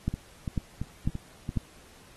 two click trains, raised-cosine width 5 ms, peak -14 / -19 dBFS, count 4 / 5, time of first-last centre 0.08-1.573 / 0.14-1.491 s, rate 2.01 / 2.96 Hz, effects pink hiss -55 dBFS RMS until 2.16 s + AAC 32 kbps

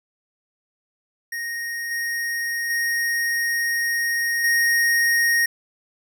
square tone with level steps, 1864.7 Hz, A#6, in tune, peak -27 / -24 / -21 / -17 dBFS, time 1.32-5.46 s, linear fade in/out 5 ms, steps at 1.91 / 2.7 / 4.44 s, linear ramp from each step 2 ms, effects none

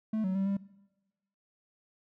triangle tone with pitch steps, 218.1 / 187.5 / 194 / 197.7 Hz, A3 / F#3 / G3 / G3, -15 / +23 / -18 / +15 cents, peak -26 dBFS, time 0.13-0.57 s, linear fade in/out 5 ms, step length 110 ms, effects noise-tail reverb RT60 1.0 s tail -19 dB re dry

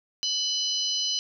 harmonic tone with a mistuned harmonic, 994 Hz, B5, 11 cents sharp, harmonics 3 / 4 / 5 / 6, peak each -29 / -30 / -31 / -32 dBFS, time 0.23-1.19 s, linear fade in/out 0 ms, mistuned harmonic 4, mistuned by +53 cents, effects none

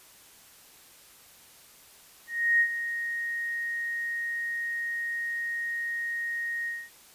sine tone with ADSR envelope, 1868 Hz, A#6, 3 cents sharp, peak -18 dBFS, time 2.27-6.9 s, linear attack 330 ms, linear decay 75 ms, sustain -11 dB, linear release 230 ms, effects white hiss -54 dBFS RMS until 7.14 s + resampled to 32000 Hz

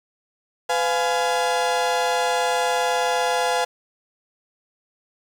35% pulse chord, F diminished, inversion second, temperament just, 502.9 / 698.5 / 838.1 Hz, Cb5 / F5 / Ab5, +31 / 0 / +16 cents, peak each -22 dBFS, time 0.69-3.65 s, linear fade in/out 10 ms, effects low-pass 9000 Hz 12 dB/octave + 7-bit

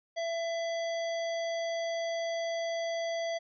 harmonic tone, 668 Hz, E5, 23 cents sharp, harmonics 1 / 3 / 5 / 7 / 9, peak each -31 / -41 / -45 / -48 / -50 dBFS, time 0.16-3.39 s, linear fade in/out 20 ms, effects none

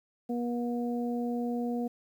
harmonic tone, 240 Hz, B3, 49 cents flat, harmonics 1 / 2 / 3, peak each -30 / -36 / -40 dBFS, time 0.29-1.88 s, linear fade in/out 10 ms, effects 10-bit

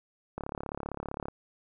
click train, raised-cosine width 1 ms, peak -21 dBFS, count 33, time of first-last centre 0.38-1.284 s, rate 35.4 Hz, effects none

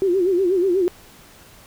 sine tone with vibrato, 368.5 Hz, F#4, 7 cents flat, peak -15 dBFS, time 0.02-0.88 s, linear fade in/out 0 ms, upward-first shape sine, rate 8.2 Hz, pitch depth 120 cents each way, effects pink hiss -47 dBFS RMS until 1.66 s

